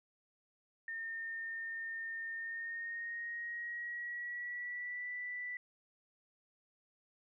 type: tone with pitch glide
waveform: sine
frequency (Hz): 1821 to 1974.4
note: A#6 to B6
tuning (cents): -41 to -1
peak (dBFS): -39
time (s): 0.88-5.57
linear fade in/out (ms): 2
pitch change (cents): +140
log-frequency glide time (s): 2.33-5.1
effects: none